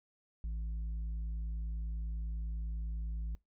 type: tone with tanh clipping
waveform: triangle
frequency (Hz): 55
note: A1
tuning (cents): 0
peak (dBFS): -36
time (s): 0.44-3.35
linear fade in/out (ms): 0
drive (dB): 9
effects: noise-tail reverb RT60 0.2 s tail -23 dB re dry